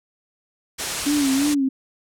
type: low-pass noise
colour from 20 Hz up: white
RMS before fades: -28 dBFS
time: 0.78-1.55 s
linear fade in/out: 20 ms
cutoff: 10000 Hz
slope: 24 dB/octave
type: tone with vibrato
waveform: sine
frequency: 280 Hz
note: C#4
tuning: 18 cents sharp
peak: -17 dBFS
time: 1.06-1.69 s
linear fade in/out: 10 ms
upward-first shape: sine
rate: 2.9 Hz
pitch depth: 94 cents each way
effects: none